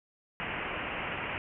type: low-pass noise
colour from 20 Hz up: white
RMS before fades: -36 dBFS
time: 0.4-1.38 s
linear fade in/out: 0 ms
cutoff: 2900 Hz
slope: 96 dB/octave
effects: none